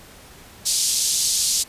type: band-pass noise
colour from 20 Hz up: pink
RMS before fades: -21 dBFS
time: 0.65-1.64 s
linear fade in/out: 20 ms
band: 4400 to 10000 Hz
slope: 24 dB/octave
effects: pink hiss -45 dBFS RMS until 1.68 s + resampled to 32000 Hz